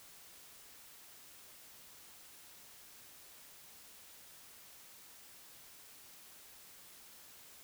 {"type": "silence", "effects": ["white hiss -57 dBFS RMS until 7.63 s"]}